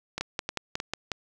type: two click trains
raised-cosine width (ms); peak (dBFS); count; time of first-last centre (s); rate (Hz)
0.2; -14 / -12; 3 / 6; 0.18-0.801 / 0.21-1.117; 3.22 / 5.51
effects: none